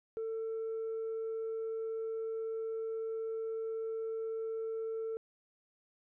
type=tone; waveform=sine; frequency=447.3 Hz; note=A4; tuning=28 cents sharp; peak=-33 dBFS; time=0.17-5.17 s; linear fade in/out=0 ms; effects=tanh soft clip ceiling -33 dBFS